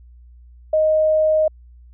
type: tone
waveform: sine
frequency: 623 Hz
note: D#5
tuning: 2 cents sharp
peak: -13 dBFS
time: 0.73-1.48 s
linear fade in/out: 5 ms
effects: added 60 Hz sine -42 dBFS peak until 1.93 s